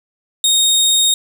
25% pulse tone, 3717 Hz, A#7, 6 cents flat, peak -7 dBFS, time 0.44-1.14 s, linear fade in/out 2 ms, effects none

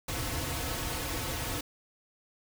pink noise with comb filter, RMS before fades -34 dBFS, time 0.08-1.61 s, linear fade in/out 5 ms, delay 5 ms, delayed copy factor -0.9, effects none

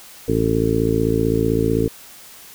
harmonic tone, 55.7 Hz, A1, 22 cents sharp, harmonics 1 / 2 / 3 / 4 / 5 / 6 / 7 / 8, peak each -27 / -23 / -25 / -27 / -22 / -26 / -24 / -21 dBFS, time 0.28-1.88 s, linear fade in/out 5 ms, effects white hiss -42 dBFS RMS until 2.54 s

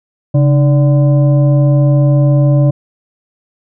sine tone with frequency modulation, 138.59 Hz, C#3, in tune, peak -6 dBFS, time 0.34-2.71 s, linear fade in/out 10 ms, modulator 443 Hz, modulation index 0.55, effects none

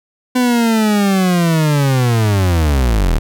40% pulse linear sweep, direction down, 253.2 to 35.72 Hz, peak -10 dBFS, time 0.35-3.19 s, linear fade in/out 10 ms, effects none

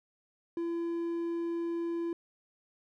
triangle tone, 338 Hz, E4, 43 cents sharp, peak -29 dBFS, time 0.57-2.13 s, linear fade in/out 2 ms, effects none

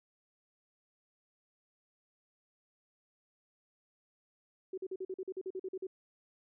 sine tone bursts, 376.3 Hz, F#4, 29 cents sharp, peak -36 dBFS, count 13, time 4.73-5.869 s, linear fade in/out 5 ms, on 47 ms, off 44 ms, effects none

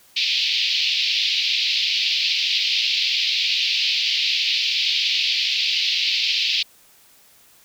white band-pass noise, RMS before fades -21 dBFS, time 0.16-6.63 s, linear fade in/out 10 ms, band 2400 to 4700 Hz, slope 48 dB/octave, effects white hiss -53 dBFS RMS until 7.64 s

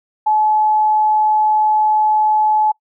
sine tone, 857 Hz, A5, 46 cents flat, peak -11 dBFS, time 0.26-2.72 s, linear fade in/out 10 ms, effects noise-tail reverb RT60 0.1 s tail -23 dB re dry

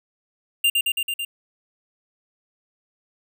square tone with echo, 2794 Hz, F7, in tune, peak -16 dBFS, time 0.64-0.7 s, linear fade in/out 5 ms, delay 110 ms, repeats 5, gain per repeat -2 dB, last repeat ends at 1.25 s, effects none

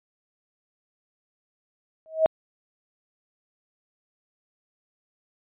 sine tone with exponential growth, 638 Hz, D#5, 43 cents sharp, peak -11 dBFS, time 2.06-2.26 s, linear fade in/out 0 ms, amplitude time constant 42 ms, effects resampled to 8000 Hz

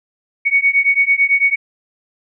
sine beating tone pair, 2226 / 2235 Hz, C#7 / C#7, +7 / +14 cents, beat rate 9 Hz, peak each -14 dBFS, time 0.45-1.56 s, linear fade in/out 20 ms, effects none

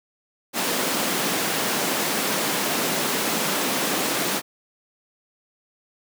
pink high-pass noise, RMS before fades -24 dBFS, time 0.53-4.42 s, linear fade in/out 50 ms, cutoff 190 Hz, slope 24 dB/octave, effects none

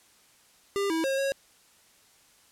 square tone with pitch steps, 399.4 / 324.6 / 539 / 548 Hz, G4 / E4 / C#5 / C#5, +32 / -27 / -49 / -20 cents, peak -26 dBFS, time 0.76-1.32 s, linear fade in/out 0 ms, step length 140 ms, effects white hiss -60 dBFS RMS until 2.51 s + low-pass 11000 Hz 12 dB/octave

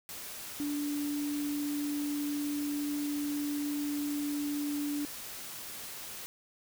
sine tone in noise, 291.2 Hz, D4, 15 cents flat, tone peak -31 dBFS, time 0.6-5.05 s, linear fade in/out 0 ms, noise white, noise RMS -43 dBFS, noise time 0.09-6.26 s, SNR +9 dB, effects none

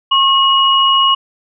sine tone pair together, 1086.3 / 2900 Hz, C#6 / F#7, -35 / -35 cents, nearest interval octave + perfect fourth, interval 1700 cents, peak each -11 dBFS, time 0.11-1.15 s, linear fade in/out 10 ms, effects none

